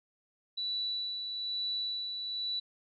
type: tone with tremolo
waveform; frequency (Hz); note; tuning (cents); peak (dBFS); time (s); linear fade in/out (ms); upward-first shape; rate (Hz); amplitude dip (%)
sine; 3951; B7; 0; -31; 0.57-2.6; 10; sine; 1.1; 40
effects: none